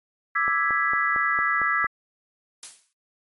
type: chord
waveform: sine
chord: E dominant seventh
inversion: third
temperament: equal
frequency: 1174.7 / 1318.5 / 1661.2 / 1975.5 Hz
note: D6 / E6 / G#6 / B6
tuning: 0 / 0 / 0 / 0 cents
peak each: -28 / -25 / -25 / -25 dBFS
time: 0.35-1.87 s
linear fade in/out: 10 ms
type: click train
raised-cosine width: 1 ms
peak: -21 dBFS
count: 7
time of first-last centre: 0.48-1.844 s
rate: 4.4 Hz
type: noise with exponential decay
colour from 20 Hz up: blue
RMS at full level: -32 dBFS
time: 2.63-2.93 s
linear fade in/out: 1 ms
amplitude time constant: 64 ms
effects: MP3 48 kbps

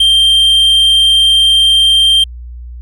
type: tone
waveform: triangle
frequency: 3165 Hz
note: G7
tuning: 16 cents sharp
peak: -4 dBFS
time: 0-2.24 s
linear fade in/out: 5 ms
effects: added 60 Hz sine -25 dBFS peak until 2.81 s

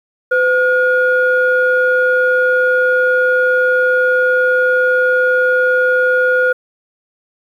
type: tone pair together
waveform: sine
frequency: 507.3 / 1435 Hz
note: B4 / F6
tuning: +46 / +47 cents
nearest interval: octave + tritone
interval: 1801 cents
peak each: -12 dBFS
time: 0.31-6.53 s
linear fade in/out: 10 ms
effects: tanh soft clip ceiling -3 dBFS + 8-bit

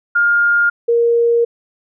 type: tone pair in turn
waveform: sine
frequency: 1412 / 468.9 Hz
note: F6 / A#4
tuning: +19 / +10 cents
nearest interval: octave + perfect fifth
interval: 1909 cents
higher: first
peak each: -10 dBFS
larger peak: neither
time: 0.15-0.7 / 0.88-1.45 s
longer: second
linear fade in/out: 10 ms
effects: none

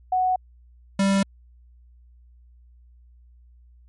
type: tone pair in turn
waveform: sine / square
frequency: 740 / 196 Hz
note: F#5 / G3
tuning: 0 / 0 cents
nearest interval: octave + major seventh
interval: 2300 cents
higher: first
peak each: -18 dBFS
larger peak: neither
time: 0.12-0.36 / 0.99-1.23 s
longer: neither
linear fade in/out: 5 ms
effects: added 60 Hz sine -49 dBFS peak until 3.88 s + MP3 48 kbps

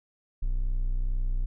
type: tone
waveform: triangle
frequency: 31.11 Hz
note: B0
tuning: 14 cents sharp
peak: -22 dBFS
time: 0.42-1.46 s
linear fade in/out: 10 ms
effects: none

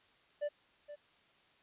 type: tone with echo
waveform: triangle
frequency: 587.3 Hz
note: D5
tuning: in tune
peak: -31 dBFS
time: 0.41-0.49 s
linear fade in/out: 20 ms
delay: 470 ms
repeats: 1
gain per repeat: -12 dB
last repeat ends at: 0.96 s
effects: white hiss -67 dBFS RMS until 1.62 s + resampled to 8000 Hz

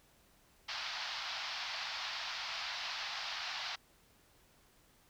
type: band-pass noise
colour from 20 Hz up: white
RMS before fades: -41 dBFS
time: 0.68-3.76 s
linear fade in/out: 10 ms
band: 680 to 5100 Hz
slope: 48 dB/octave
effects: pink hiss -67 dBFS RMS until 5.09 s

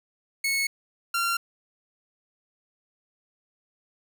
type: tone pair in turn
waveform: sawtooth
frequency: 2198 / 1377.1 Hz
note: C#7 / F6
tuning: -15 / -25 cents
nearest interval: minor sixth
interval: 810 cents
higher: first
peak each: -20 dBFS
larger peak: neither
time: 0.44-0.67 / 1.14-1.37 s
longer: neither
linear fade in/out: 5 ms
effects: none

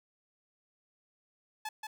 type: tone with echo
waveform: sawtooth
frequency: 863 Hz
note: A5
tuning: 34 cents flat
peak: -32 dBFS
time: 1.65-1.69 s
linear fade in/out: 5 ms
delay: 180 ms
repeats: 1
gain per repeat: -3 dB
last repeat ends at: 1.87 s
effects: none

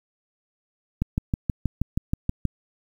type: click train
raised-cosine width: 5 ms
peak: -10 dBFS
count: 10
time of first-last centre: 1.02-2.453 s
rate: 6.28 Hz
effects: 8-bit

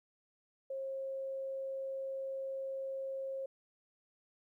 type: tone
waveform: sine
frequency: 537 Hz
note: C5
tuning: 45 cents sharp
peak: -37 dBFS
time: 0.7-3.46 s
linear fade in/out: 5 ms
effects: 13-bit

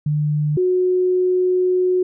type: tone pair in turn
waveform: sine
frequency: 149.6 / 365.8 Hz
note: D3 / F#4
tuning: +32 / -20 cents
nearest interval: octave + minor third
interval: 1548 cents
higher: second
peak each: -16 / -14 dBFS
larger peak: second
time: 0.06-0.57 / 0.57-2.03 s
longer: second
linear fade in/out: 5 ms
effects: none

